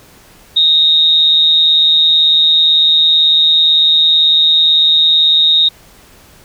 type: tone with amplitude modulation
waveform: sine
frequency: 3729 Hz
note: A#7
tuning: in tune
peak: -4 dBFS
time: 0.56-5.69 s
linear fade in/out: 10 ms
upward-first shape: sine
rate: 158 Hz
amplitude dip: 55%
effects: pink hiss -43 dBFS RMS until 6.44 s